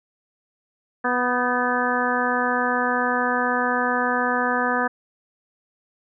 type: harmonic tone with a mistuned harmonic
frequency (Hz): 246.9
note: B3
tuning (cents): 0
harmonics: 1 / 2 / 3 / 4 / 5 / 6 / 7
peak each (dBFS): -27 / -27 / -27 / -27 / -27 / -27 / -27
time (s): 1.04-4.88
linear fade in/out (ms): 10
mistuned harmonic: 6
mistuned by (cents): +48
effects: none